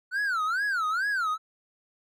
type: tone with vibrato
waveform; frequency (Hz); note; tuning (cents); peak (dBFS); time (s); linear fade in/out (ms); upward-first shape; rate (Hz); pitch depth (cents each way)
triangle; 1445; F#6; -41; -23; 0.11-1.38; 50; sine; 2.3; 260
effects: none